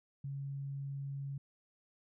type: tone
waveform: sine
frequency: 138.8 Hz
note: C#3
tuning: 3 cents sharp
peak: -38 dBFS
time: 0.24-1.38 s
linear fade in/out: 5 ms
effects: none